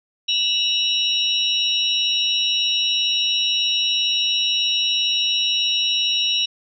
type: tone cluster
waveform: sine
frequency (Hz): 2671 / 2928 / 3821 / 5570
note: E7 / F#7 / A#7 / F8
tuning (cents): +22 / -19 / +42 / -5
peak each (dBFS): -29 / -21 / -21 / -26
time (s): 0.28-6.46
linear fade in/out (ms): 10
effects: none